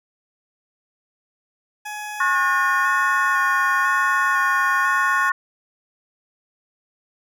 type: tone with vibrato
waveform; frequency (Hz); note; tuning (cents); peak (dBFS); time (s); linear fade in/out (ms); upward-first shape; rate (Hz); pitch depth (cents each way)
20% pulse; 830.6; G#5; 0; -24; 1.85-5.3; 10; square; 1; 23
type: harmonic tone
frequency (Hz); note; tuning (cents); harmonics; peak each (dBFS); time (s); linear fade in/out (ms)
362.1; F#4; -37; 3 / 4 / 5; -20 / -21 / -22; 2.2-5.32; 5
effects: none